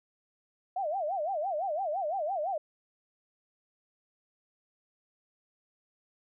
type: tone with vibrato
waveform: sine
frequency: 687 Hz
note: F5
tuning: 29 cents flat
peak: -29 dBFS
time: 0.76-2.58 s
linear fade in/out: 5 ms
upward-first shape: sine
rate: 5.9 Hz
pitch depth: 260 cents each way
effects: none